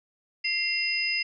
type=tone cluster; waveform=sine; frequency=2102 / 2740 / 5000 Hz; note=C7 / F7 / D#8; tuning=+7 / -34 / +8 cents; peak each=-29 dBFS; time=0.44-1.23 s; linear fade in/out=10 ms; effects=none